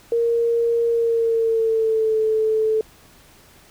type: tone with pitch glide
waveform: sine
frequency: 466.1 to 437.4 Hz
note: A#4 to A4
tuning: 0 to -10 cents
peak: -16 dBFS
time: 0.12-2.81 s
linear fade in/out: 2 ms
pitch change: -110 cents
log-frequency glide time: 0.88-2.18 s
effects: pink hiss -50 dBFS RMS until 3.7 s